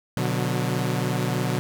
sawtooth chord, B minor, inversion none, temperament equal with one note detuned, 123.47 / 146.83 / 182.13 Hz, B2 / D3 / F#3, 0 / 0 / -27 cents, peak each -22 / -24 / -24 dBFS, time 0.17-1.59 s, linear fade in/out 0 ms, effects none

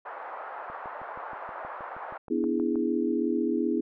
pink band-pass noise, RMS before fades -39 dBFS, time 0.05-2.18 s, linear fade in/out 10 ms, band 630 to 1400 Hz, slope 24 dB/octave
click train, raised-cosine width 1 ms, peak -29 dBFS, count 14, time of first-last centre 0.7-2.757 s, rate 6.32 Hz
sine chord, E dominant seventh, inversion second, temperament equal, 246.9 / 293.7 / 329.6 / 415.3 Hz, B3 / D4 / E4 / G#4, 0 / 0 / 0 / 0 cents, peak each -29 / -31 / -28 / -31 dBFS, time 2.3-3.81 s, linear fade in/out 10 ms
effects none

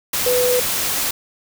sine tone in noise, 496.4 Hz, B4, 9 cents sharp, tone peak -15 dBFS, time 0.26-0.6 s, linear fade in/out 5 ms, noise white, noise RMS -21 dBFS, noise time 0.13-1.11 s, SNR +3 dB, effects none

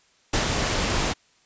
pink noise with ADSR envelope, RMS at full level -21 dBFS, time 0.33-1.14 s, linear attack 9 ms, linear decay 100 ms, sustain -3 dB, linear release 27 ms, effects white hiss -61 dBFS RMS until 1.45 s + resampled to 16000 Hz

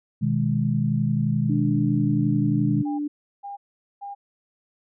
sine chord, G# minor, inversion first, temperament just, 124.59 / 155.74 / 207.7 Hz, B2 / D#3 / G#3, +16 / +2 / 0 cents, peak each -24 dBFS, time 0.21-2.83 s, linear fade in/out 20 ms
sine tone, 293.7 Hz, D4, in tune, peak -24 dBFS, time 1.49-3.08 s, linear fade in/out 10 ms
sine tone bursts, 804 Hz, G5, 44 cents sharp, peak -32 dBFS, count 3, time 2.85-4.15 s, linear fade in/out 20 ms, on 140 ms, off 440 ms
effects none

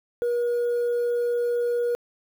sine tone, 479.3 Hz, A#4, 48 cents sharp, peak -19 dBFS, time 0.22-1.95 s, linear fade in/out 0 ms, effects tanh soft clip ceiling -20 dBFS + 8-bit

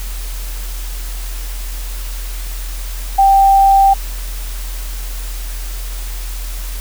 sine tone, 784 Hz, G5, in tune, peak -6 dBFS, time 3.18-3.94 s, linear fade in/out 10 ms, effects added 42 Hz sine -21 dBFS peak until 6.8 s + white hiss -32 dBFS RMS until 6.8 s

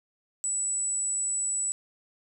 sine tone, 7902 Hz, B8, in tune, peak -26 dBFS, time 0.44-1.72 s, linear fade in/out 0 ms, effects none

